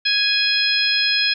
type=harmonic tone with a mistuned harmonic; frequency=830.6 Hz; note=G#5; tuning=in tune; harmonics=2 / 3 / 4 / 5 / 6; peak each=-24 / -22 / -22 / -23 / -21 dBFS; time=0.05-1.34 s; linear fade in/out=10 ms; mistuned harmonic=6; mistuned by=+45 cents; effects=none